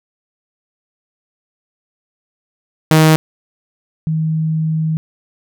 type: tone pair in turn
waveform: sawtooth / sine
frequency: 157.4 / 158.49 Hz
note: D#3 / D#3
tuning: +20 / +32 cents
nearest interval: unison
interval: 12 cents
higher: second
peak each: -3 / -14 dBFS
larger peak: first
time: 2.91-3.16 / 4.07-4.97 s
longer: second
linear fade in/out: 0 ms
effects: none